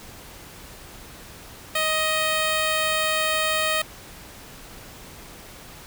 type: tone with notch filter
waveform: 5% pulse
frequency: 626 Hz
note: D#5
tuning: 10 cents sharp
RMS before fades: -23 dBFS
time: 1.75-3.82 s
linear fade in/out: 5 ms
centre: 5800 Hz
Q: 0.84
effects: pink hiss -43 dBFS RMS until 5.86 s